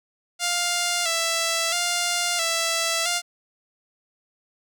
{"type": "tone with vibrato", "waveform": "5% pulse", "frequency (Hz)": 682, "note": "F5", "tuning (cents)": -41, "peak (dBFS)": -10, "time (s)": [0.39, 3.22], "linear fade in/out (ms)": 50, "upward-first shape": "square", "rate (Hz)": 0.75, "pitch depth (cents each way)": 49, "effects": []}